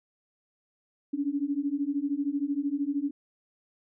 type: beating tone pair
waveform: sine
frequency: 277.2 / 290.2 Hz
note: C#4 / D4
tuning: 0 / -21 cents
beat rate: 13 Hz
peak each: -30 / -29 dBFS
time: 1.13-3.11 s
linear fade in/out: 10 ms
effects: none